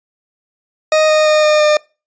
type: tone with pitch steps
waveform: 40% pulse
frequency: 622 / 617.3 / 612.7 / 608.1 / 603.6 Hz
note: D#5 / D#5 / D#5 / D#5 / D5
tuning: -1 / -14 / -27 / -40 / +47 cents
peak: -8 dBFS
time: 0.92-1.77 s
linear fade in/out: 2 ms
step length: 170 ms
effects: noise-tail reverb RT60 0.3 s tail -24 dB re dry + resampled to 16000 Hz